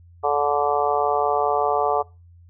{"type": "harmonic tone", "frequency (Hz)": 145.3, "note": "D3", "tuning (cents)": -18, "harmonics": [3, 4, 5, 6, 7, 8], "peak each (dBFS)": [-24, -26, -22, -26, -30, -26], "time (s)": [0.23, 2.03], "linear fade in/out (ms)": 20, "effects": ["noise-tail reverb RT60 0.3 s tail -24 dB re dry", "added 86 Hz sine -46 dBFS peak until 2.49 s"]}